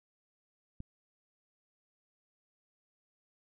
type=click; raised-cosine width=5 ms; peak=-30 dBFS; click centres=0.804 s; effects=none